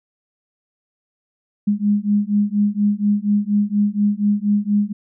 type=beating tone pair; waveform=sine; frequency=203.9 / 208.1 Hz; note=G#3 / G#3; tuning=-32 / +4 cents; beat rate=4.2 Hz; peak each=-18 dBFS; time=1.67-4.93 s; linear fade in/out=10 ms; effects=none